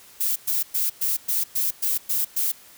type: noise bursts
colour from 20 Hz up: violet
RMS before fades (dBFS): -23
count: 9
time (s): 0.2-2.52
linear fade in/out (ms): 10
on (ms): 160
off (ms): 110
effects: white hiss -49 dBFS RMS until 2.77 s